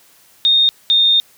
sine tone pair in turn, 3684 / 3656 Hz, A#7 / A#7, -21 / -34 cents, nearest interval unison, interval 13 cents, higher first, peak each -9 dBFS, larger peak neither, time 0.45-0.69 / 0.9-1.2 s, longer second, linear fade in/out 0 ms, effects white hiss -50 dBFS RMS until 1.37 s + high-pass 80 Hz 12 dB/octave

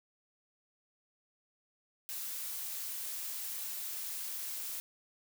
blue noise, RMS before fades -40 dBFS, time 2.09-4.8 s, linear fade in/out 0 ms, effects none

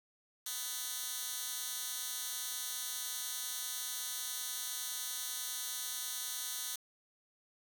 10% pulse tone with high-pass filter, 250.3 Hz, B3, 23 cents sharp, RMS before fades -40 dBFS, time 0.46-6.76 s, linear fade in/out 5 ms, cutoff 5200 Hz, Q 0.59, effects 10-bit

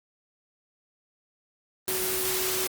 sine tone in noise, 373.5 Hz, F#4, 16 cents sharp, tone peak -32 dBFS, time 1.88-2.67 s, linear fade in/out 0 ms, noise white, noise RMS -28 dBFS, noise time 1.88-2.67 s, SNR -7 dB, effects Opus 24 kbps

